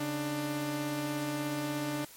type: tone pair together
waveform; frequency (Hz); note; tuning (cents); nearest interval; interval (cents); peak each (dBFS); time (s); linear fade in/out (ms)
sawtooth; 140.2 / 297.1; C#3 / D4; +20 / +20; octave + minor second; 1300; -34 / -29; 0-2.05; 5
effects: white hiss -52 dBFS RMS until 2.16 s + MP3 64 kbps